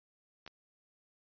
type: clicks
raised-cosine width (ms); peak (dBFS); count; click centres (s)
0.2; -30; 2; 0.464 / 0.477
effects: resampled to 11025 Hz